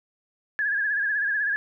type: tone with vibrato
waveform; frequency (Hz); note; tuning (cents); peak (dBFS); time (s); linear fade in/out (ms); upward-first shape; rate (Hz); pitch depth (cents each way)
sine; 1667; G#6; +6; -22; 0.59-1.56; 0; sine; 16; 70
effects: none